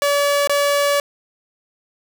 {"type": "tone with dropouts", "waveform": "sawtooth", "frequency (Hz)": 572, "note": "D5", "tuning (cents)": -46, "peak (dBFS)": -11, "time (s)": [0.02, 1], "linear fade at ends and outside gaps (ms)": 1, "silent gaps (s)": [0.474, 0.495], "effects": []}